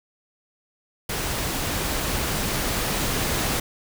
pink noise with level ramp, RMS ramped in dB -27 to -24 dBFS, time 1.09-3.6 s, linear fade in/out 5 ms, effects none

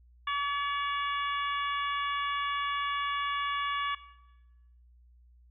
harmonic tone with a mistuned harmonic, 570 Hz, C#5, 48 cents sharp, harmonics 2 / 3 / 4 / 5 / 6, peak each -30 / -36 / -39 / -40 / -41 dBFS, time 0.27-3.95 s, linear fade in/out 5 ms, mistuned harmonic 4, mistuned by -17 cents, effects noise-tail reverb RT60 1.0 s tail -17 dB re dry + added 60 Hz sine -56 dBFS peak until 5.5 s

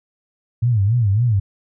sine tone with vibrato, 109.5 Hz, A2, 8 cents flat, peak -13 dBFS, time 0.62-1.4 s, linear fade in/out 10 ms, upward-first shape sine, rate 3.6 Hz, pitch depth 210 cents each way, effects none

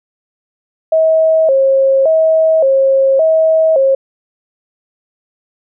sine tone with vibrato, 587.3 Hz, D5, in tune, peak -7 dBFS, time 0.92-3.95 s, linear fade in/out 5 ms, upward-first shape square, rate 0.88 Hz, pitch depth 150 cents each way, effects none

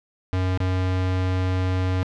square tone with dropouts, 92.5 Hz, F#2, in tune, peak -21 dBFS, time 0.33-2.03 s, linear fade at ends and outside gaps 0 ms, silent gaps 0.575-0.603 s, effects low-pass 4000 Hz 12 dB/octave

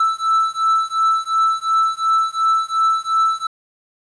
triangle beating tone pair, 1318.5 / 1321.3 Hz, E6 / E6, 0 / +4 cents, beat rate 2.8 Hz, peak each -16 dBFS, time 0-3.47 s, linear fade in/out 5 ms, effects resampled to 22050 Hz + 8-bit

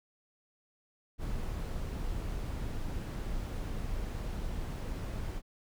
brown noise, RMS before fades -36 dBFS, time 1.18-5.42 s, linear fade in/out 50 ms, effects none

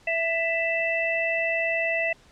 harmonic tone, 662 Hz, E5, 7 cents sharp, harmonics 1 / 3 / 4, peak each -27 / -27 / -27 dBFS, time 0.07-2.13 s, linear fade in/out 5 ms, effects pink hiss -56 dBFS RMS until 2.31 s + low-pass 7000 Hz 12 dB/octave

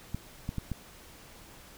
clicks, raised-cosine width 5 ms, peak -20 dBFS, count 4, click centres 0.146 / 0.491 / 0.583 / 0.717 s, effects pink hiss -52 dBFS RMS until 1.77 s

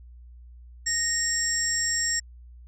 sine tone cluster, 1859 / 5490 / 7570 Hz, A#6 / F8 / A#8, -5 / -31 / +26 cents, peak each -28 / -29 / -25 dBFS, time 0.86-2.2 s, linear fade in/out 10 ms, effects tanh soft clip ceiling -16 dBFS + added 60 Hz sine -44 dBFS peak until 2.67 s

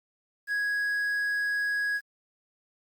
triangle tone with quantisation, 1661.2 Hz, G#6, in tune, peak -24 dBFS, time 0.47-2.01 s, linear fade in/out 50 ms, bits 9, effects Opus 48 kbps

